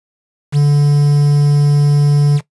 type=tone with quantisation; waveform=triangle; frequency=145.1 Hz; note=D3; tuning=21 cents flat; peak=-5 dBFS; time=0.52-2.41 s; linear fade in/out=50 ms; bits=5; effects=noise-tail reverb RT60 0.1 s tail -17 dB re dry + resampled to 24000 Hz